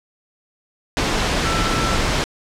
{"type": "tone in noise", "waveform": "sine", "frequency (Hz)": 1335, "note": "E6", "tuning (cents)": 22, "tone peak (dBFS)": -24, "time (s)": [1.45, 1.96], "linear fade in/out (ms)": 0, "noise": "pink", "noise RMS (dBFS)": -19, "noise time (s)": [0.97, 2.24], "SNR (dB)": -8, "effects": ["low-pass 6000 Hz 12 dB/octave"]}